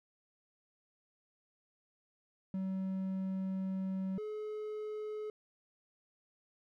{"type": "tone pair in turn", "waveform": "triangle", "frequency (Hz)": [190, 426.5], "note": ["F#3", "G#4"], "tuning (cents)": [46, 46], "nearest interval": "octave + major second", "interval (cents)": 1400, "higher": "second", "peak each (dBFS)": [-32, -36], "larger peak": "first", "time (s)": [[2.54, 4.18], [4.18, 5.3]], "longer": "first", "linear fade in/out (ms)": 2, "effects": []}